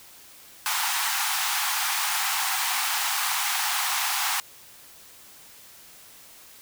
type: high-pass noise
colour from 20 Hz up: pink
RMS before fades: -26 dBFS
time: 0.66-4.4 s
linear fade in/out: 0 ms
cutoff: 750 Hz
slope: 96 dB/octave
effects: white hiss -49 dBFS RMS until 6.61 s